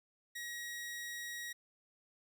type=tone; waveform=sawtooth; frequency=1900 Hz; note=A#6; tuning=33 cents sharp; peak=-38 dBFS; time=0.35-1.53 s; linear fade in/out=10 ms; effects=none